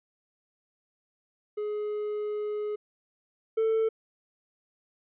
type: tone pair in turn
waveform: triangle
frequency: 420 / 444.6 Hz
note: G#4 / A4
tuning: +19 / +18 cents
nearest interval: minor second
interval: 99 cents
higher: second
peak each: -27 / -20 dBFS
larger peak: second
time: 1.57-2.76 / 3.57-3.89 s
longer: first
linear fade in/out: 10 ms
effects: tanh soft clip ceiling -16 dBFS + resampled to 8000 Hz